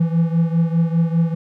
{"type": "beating tone pair", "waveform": "triangle", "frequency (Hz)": [164.81, 169.81], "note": ["E3", "F3"], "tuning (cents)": [0, -48], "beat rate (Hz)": 5, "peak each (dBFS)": [-14, -18], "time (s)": [0, 1.35], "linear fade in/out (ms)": 10, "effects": []}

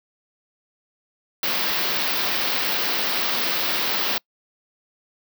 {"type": "band-stop noise", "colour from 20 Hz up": "white", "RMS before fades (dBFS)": -23, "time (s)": [1.43, 4.18], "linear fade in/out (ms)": 2, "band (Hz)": [5300, 16000], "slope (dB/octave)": 48, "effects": ["noise-tail reverb RT60 0.1 s tail -26 dB re dry", "high-pass 200 Hz 12 dB/octave"]}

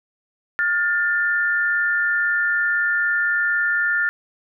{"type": "tone pair together", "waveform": "sine", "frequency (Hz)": [1420.2, 1778], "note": ["F6", "A6"], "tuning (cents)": [29, 18], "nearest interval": "major third", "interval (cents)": 389, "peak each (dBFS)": -20, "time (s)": [0.59, 4.09], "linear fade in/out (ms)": 0, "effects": []}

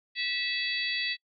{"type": "harmonic tone with a mistuned harmonic", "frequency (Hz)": 653, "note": "E5", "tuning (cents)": -17, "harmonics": [3, 4, 5, 6, 7], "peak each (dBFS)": [-33, -34, -35, -36, -36], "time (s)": [0.15, 1.17], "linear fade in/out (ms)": 50, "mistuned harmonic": 5, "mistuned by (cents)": 57, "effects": ["noise-tail reverb RT60 0.1 s tail -24 dB re dry"]}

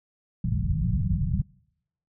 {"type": "low-pass noise", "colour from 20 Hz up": "white", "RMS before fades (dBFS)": -25, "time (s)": [0.44, 1.42], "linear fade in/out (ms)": 5, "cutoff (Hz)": 190, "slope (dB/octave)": 96, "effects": ["noise-tail reverb RT60 0.8 s tail -26 dB re dry"]}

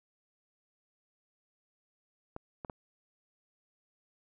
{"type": "clicks", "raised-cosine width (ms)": 1, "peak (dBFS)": -26, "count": 3, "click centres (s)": [2.364, 2.648, 2.698], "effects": []}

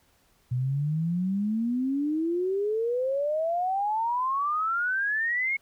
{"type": "exponential sweep", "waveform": "sine", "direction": "up", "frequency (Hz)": [121.5, 2200], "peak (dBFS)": -24, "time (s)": [0.51, 5.57], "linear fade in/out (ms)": 10, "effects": ["pink hiss -65 dBFS RMS until 5.61 s"]}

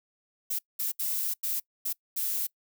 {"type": "noise bursts at uneven times", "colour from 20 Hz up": "violet", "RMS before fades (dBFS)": -30, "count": 6, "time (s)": [[0.5, 0.59], [0.79, 0.92], [0.99, 1.34], [1.43, 1.6], [1.85, 1.93], [2.16, 2.47]], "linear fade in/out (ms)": 10, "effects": ["noise-tail reverb RT60 0.1 s tail -24 dB re dry"]}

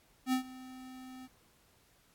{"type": "tone with ADSR envelope", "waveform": "square", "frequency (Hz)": 257.6, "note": "C4", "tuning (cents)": -27, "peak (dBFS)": -27, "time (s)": [0.26, 1.28], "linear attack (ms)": 67, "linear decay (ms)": 100, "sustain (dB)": -20, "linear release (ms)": 30, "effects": ["pink hiss -67 dBFS RMS until 2.14 s", "AAC 64 kbps"]}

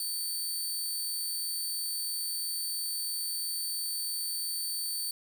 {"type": "tone", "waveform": "15% pulse", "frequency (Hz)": 4543, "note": "C#8", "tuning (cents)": 42, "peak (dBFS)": -25, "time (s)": [0, 5.11], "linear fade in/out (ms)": 2, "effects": ["9-bit"]}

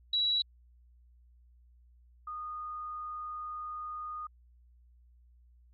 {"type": "tone pair in turn", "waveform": "sine", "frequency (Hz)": [3906, 1230.3], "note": ["B7", "D#6"], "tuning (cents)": [-20, -20], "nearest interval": "octave + minor sixth", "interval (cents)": 2000, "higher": "first", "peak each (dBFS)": [-26, -37], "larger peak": "first", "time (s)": [[0.13, 0.42], [2.27, 4.27]], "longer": "second", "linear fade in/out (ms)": 5, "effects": ["added 60 Hz sine -58 dBFS peak until 5.73 s", "AAC 32 kbps"]}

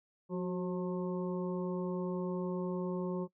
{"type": "harmonic tone with a mistuned harmonic", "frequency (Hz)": 179.3, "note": "F3", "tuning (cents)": 46, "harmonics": [1, 2, 3, 5, 6], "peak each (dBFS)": [-35, -37, -42, -48, -49], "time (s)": [0.29, 3.28], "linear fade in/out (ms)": 50, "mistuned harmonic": 2, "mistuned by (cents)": 49, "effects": ["noise-tail reverb RT60 0.1 s tail -22 dB re dry"]}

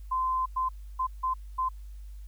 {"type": "tone bursts at uneven times", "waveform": "sine", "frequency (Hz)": 1033, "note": "C6", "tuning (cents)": -22, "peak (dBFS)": -25, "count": 5, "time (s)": [[0.11, 0.46], [0.56, 0.69], [0.99, 1.07], [1.23, 1.34], [1.58, 1.69]], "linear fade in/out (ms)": 10, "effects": ["added 50 Hz sine -40 dBFS peak until 2.27 s", "white hiss -66 dBFS RMS until 2.27 s"]}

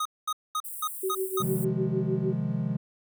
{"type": "tone bursts", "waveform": "square", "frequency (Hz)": 1247, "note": "D#6", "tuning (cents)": 3, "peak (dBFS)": -27, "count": 6, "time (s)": [0, 1.424], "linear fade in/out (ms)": 5, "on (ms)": 54, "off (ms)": 220}
{"type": "high-pass noise", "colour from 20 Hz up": "white", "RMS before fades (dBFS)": -38, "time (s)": [0.64, 1.65], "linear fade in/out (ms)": 10, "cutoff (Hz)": 8000, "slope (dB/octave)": 96}
{"type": "tone with tremolo", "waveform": "sine", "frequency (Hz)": 379.1, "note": "F#4", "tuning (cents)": 42, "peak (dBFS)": -25, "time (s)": [1.03, 2.33], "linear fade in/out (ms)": 5, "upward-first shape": "sine", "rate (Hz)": 6.6, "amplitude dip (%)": 85}
{"type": "chord", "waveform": "triangle", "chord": "F minor seventh", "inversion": "second", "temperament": "equal with one note detuned", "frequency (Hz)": [131.19, 155.56, 174.61, 207.7], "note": ["C3", "Eb3", "F3", "Ab3"], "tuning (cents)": [5, 0, 0, 0], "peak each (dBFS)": -30, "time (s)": [1.4, 2.77], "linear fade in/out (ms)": 10}
{"effects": []}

